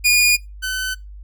sawtooth tone pair in turn, 2441 / 1516.6 Hz, D#7 / F#6, -34 / +42 cents, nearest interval minor sixth, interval 824 cents, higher first, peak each -8 / -18 dBFS, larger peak first, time 0.04-0.37 / 0.62-0.95 s, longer neither, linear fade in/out 20 ms, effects noise-tail reverb RT60 0.2 s tail -21 dB re dry + added 50 Hz sine -34 dBFS peak until 1.23 s

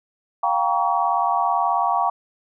sine chord, G half-diminished seventh, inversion third, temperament just, 705.6 / 784 / 940.8 / 1128.9 Hz, F5 / G5 / Bb5 / Db6, +18 / 0 / +16 / +31 cents, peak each -23 dBFS, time 0.43-2.1 s, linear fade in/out 5 ms, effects none

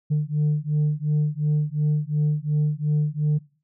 sine beating tone pair, 148.8 / 151.6 Hz, D3 / D#3, +23 / -45 cents, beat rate 2.8 Hz, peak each -21 dBFS, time 0.1-3.39 s, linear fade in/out 20 ms, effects noise-tail reverb RT60 0.4 s tail -23 dB re dry + tanh soft clip ceiling -16 dBFS

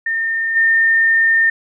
sine tone with level steps, 1815 Hz, A#6, 47 cents flat, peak -16 / -10 dBFS, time 0.06-1.5 s, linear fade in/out 5 ms, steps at 0.55 s, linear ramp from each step 20 ms, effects none

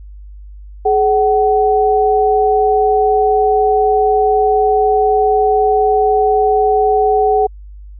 sine tone pair together, 423.6 / 754 Hz, G#4 / F#5, +34 / +32 cents, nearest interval minor seventh, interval 998 cents, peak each -12 dBFS, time 0.85-7.47 s, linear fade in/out 10 ms, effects added 50 Hz sine -31 dBFS peak until 7.99 s

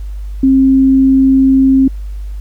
sine tone, 266.4 Hz, C4, 31 cents sharp, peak -5 dBFS, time 0.43-1.88 s, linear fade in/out 5 ms, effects added 50 Hz sine -20 dBFS peak until 2.4 s + pink hiss -49 dBFS RMS until 2.4 s

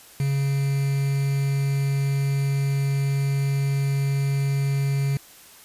triangle tone with quantisation, 138.5 Hz, C#3, 1 cent flat, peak -18 dBFS, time 0.2-5.17 s, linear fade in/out 2 ms, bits 6, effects white hiss -48 dBFS RMS until 5.64 s + resampled to 32000 Hz

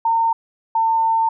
sine tone pair in turn, 912 / 901.5 Hz, A#5 / A5, -38 / +42 cents, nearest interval unison, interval 20 cents, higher first, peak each -14 dBFS, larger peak neither, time 0.05-0.33 / 0.75-1.29 s, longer second, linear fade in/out 5 ms, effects none

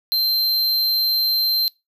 square tone, 4131 Hz, C8, 23 cents flat, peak -17 dBFS, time 0.12-1.68 s, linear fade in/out 0 ms, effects noise-tail reverb RT60 0.2 s tail -23 dB re dry

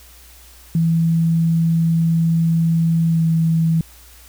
sine tone with pitch glide, 164.81 to 163.01 Hz, E3 to E3, 0 to -19 cents, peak -13 dBFS, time 0.75-3.81 s, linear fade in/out 2 ms, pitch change -19 cents, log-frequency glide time 3.09-3.22 s, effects added 60 Hz sine -45 dBFS peak until 4.28 s + white hiss -46 dBFS RMS until 4.28 s

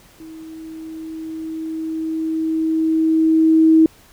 sine tone with level ramp, 320 Hz, D#4, 49 cents sharp, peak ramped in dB -34 to -7 dBFS, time 0.2-3.86 s, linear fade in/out 2 ms, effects pink hiss -49 dBFS RMS until 4.12 s

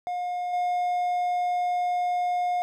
triangle tone with level steps, 715 Hz, F5, 41 cents sharp, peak -25 / -21 dBFS, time 0.07-2.62 s, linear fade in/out 0 ms, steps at 0.53 s, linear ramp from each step 5 ms, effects none

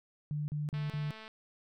sine tone bursts, 148.9 Hz, D3, 24 cents sharp, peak -32 dBFS, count 4, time 0.31-1.107 s, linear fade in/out 0 ms, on 170 ms, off 39 ms
click train, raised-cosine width 0.3 ms, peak -33 dBFS, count 119, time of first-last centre 0.74-1.279 s, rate 219 Hz
effects none

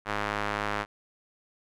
square tone with band-pass filter, 51.91 Hz, G#1, in tune, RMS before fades -31 dBFS, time 0.05-0.86 s, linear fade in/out 50 ms, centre 1400 Hz, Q 1.1, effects none

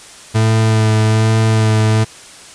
40% pulse tone with vibrato, 110 Hz, A2, in tune, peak -9 dBFS, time 0.34-2.05 s, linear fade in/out 20 ms, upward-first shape sine, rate 1.2 Hz, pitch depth 18 cents each way, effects white hiss -37 dBFS RMS until 2.54 s + resampled to 22050 Hz

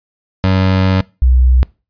25% pulse / sine tone pair in turn, 94.3 / 62.94 Hz, F#2 / B1, +33 / +33 cents, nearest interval perfect fifth, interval 700 cents, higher first, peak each -6 dBFS, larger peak neither, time 0.44-1.01 / 1.22-1.63 s, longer first, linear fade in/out 0 ms, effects noise-tail reverb RT60 0.3 s tail -23 dB re dry + resampled to 11025 Hz

